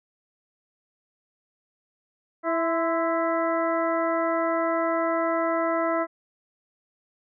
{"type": "harmonic tone with a mistuned harmonic", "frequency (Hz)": 330, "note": "E4", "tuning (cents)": 2, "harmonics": [1, 2, 3, 4, 5, 6], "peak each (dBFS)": [-28, -25, -31, -29, -40, -35], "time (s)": [2.43, 6.07], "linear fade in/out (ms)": 50, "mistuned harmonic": 3, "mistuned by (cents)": 55, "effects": []}